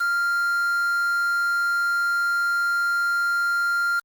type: tone with quantisation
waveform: triangle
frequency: 1395 Hz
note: F6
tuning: 2 cents flat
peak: -18 dBFS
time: 0-4 s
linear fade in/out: 10 ms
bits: 6
effects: Opus 48 kbps